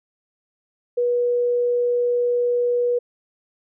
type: tone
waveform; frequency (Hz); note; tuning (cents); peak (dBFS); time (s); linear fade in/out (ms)
sine; 485.1; B4; -31; -17; 0.97-2.99; 10
effects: none